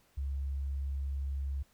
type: tone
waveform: sine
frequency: 68.8 Hz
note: C#2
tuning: 12 cents flat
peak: -32 dBFS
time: 0.17-1.63 s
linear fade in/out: 10 ms
effects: pink hiss -68 dBFS RMS until 1.73 s